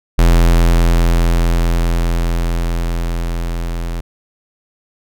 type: tone with level ramp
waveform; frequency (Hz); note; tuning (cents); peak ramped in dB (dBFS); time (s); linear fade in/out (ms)
square; 42.38; E1; +49; -7 to -20; 0.18-4.01; 10
effects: none